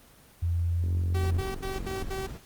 sine tone with pitch glide, 85.4 to 86.34 Hz, F2 to F2, -38 to -19 cents, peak -24 dBFS, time 0.42-1.41 s, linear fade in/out 10 ms, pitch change +19 cents, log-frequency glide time 0.62-1.22 s
click train, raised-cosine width 3 ms, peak -28 dBFS, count 56, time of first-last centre 0.84-2.046 s, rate 45.6 Hz
sawtooth tone bursts, 383.9 Hz, G4, 36 cents flat, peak -29 dBFS, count 5, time 1.14-2.27 s, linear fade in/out 10 ms, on 170 ms, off 70 ms
brown noise with tremolo, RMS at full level -35 dBFS, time 1.18-2.4 s, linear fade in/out 50 ms, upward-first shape triangle, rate 18 Hz, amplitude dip 45%
effects pink hiss -55 dBFS RMS until 2.45 s + Opus 24 kbps

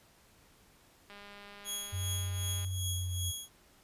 click train, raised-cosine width 0.3 ms, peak -35 dBFS, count 315, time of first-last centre 1.1-2.647 s, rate 203 Hz
15% pulse tone with tremolo, 3322 Hz, G#7, in tune, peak -27 dBFS, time 1.64-3.49 s, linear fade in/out 50 ms, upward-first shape triangle, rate 2.6 Hz, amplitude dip 80%
sine tone with pitch glide, 93.2 to 89.56 Hz, F#2 to F2, +13 to +44 cents, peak -33 dBFS, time 1.92-3.32 s, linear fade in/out 20 ms, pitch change -69 cents, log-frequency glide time 2.67-3.16 s
effects pink hiss -63 dBFS RMS until 3.83 s + resampled to 32000 Hz

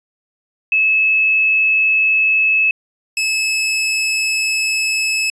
sine / sawtooth tone pair in turn, 2596 / 2596 Hz, E7 / E7, -27 / -27 cents, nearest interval unison, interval 0 cents, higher neither, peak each -11 / -12 dBFS, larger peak first, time 0.72-2.71 / 3.17-5.3 s, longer second, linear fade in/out 2 ms, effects resampled to 22050 Hz

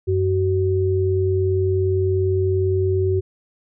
sine tone pair together, 94.2 / 376.8 Hz, F#2 / F#4, +32 / +32 cents, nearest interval 2 octaves, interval 2400 cents, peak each -19 dBFS, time 0.07-3.21 s, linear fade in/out 20 ms, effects none

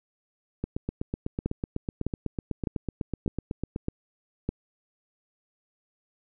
two click trains, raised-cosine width 3 ms, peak -14 / -16 dBFS, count 6 / 26, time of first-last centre 1.46-4.49 / 0.64-3.761 s, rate 1.65 / 8.01 Hz, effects none

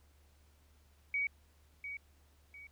sine tone with echo, 2258 Hz, C#7, 31 cents sharp, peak -31 dBFS, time 1.14-1.27 s, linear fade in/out 2 ms, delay 700 ms, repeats 2, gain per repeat -9 dB, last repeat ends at 2.67 s, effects added 73 Hz sine -64 dBFS peak until 2.71 s + pink hiss -71 dBFS RMS until 2.71 s

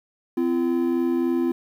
triangle tone pair together, 257.1 / 340.6 Hz, C4 / F4, -30 / -43 cents, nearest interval perfect fourth, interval 487 cents, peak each -21 / -20 dBFS, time 0.37-1.52 s, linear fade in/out 5 ms, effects 9-bit

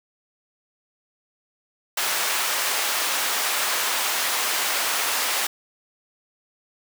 pink high-pass noise, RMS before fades -24 dBFS, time 1.97-5.47 s, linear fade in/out 5 ms, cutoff 890 Hz, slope 12 dB/octave, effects none

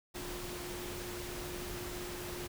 sine tone in noise, 355.7 Hz, F4, 32 cents sharp, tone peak -44 dBFS, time 0.14-2.48 s, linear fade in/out 20 ms, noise pink, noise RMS -43 dBFS, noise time 0.14-2.48 s, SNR -4 dB, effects none

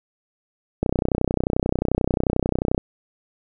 click train, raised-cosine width 2 ms, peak -6 dBFS, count 62, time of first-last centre 0.83-2.779 s, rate 31.3 Hz, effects none

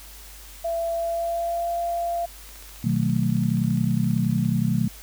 sine tone with pitch glide, 671 to 687.1 Hz, E5 to F5, +31 to -28 cents, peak -23 dBFS, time 0.64-2.26 s, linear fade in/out 10 ms, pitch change +41 cents, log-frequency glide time 0.89-1.73 s
click train, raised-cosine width 0.2 ms, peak -29 dBFS, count 30, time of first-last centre 2.49-4.449 s, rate 14.8 Hz
sine chord, B dominant seventh, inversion none, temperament just, 123.47 / 154.34 / 185.21 / 222.2 Hz, B2 / D#3 / F#3 / A3, 0 / -14 / +2 / +17 cents, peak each -25 dBFS, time 2.84-4.88 s, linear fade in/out 5 ms
effects added 50 Hz sine -44 dBFS peak until 5.02 s + white hiss -45 dBFS RMS until 5.02 s

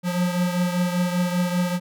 square beating tone pair, 177.1 / 182.2 Hz, F3 / F#3, +24 / -26 cents, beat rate 5.1 Hz, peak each -22 / -28 dBFS, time 0.03-1.8 s, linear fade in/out 50 ms, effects none

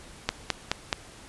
click train, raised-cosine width 0.2 ms, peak -6 dBFS, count 4, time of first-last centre 0.29-0.928 s, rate 4.7 Hz, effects pink hiss -48 dBFS RMS until 1.28 s + resampled to 24000 Hz

